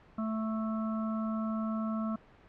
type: harmonic tone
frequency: 220 Hz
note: A3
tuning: in tune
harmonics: 1 / 3 / 5 / 6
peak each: -31 / -42 / -43 / -42 dBFS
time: 0.18-2.16 s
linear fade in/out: 5 ms
effects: pink hiss -58 dBFS RMS until 2.48 s + low-pass 2000 Hz 12 dB/octave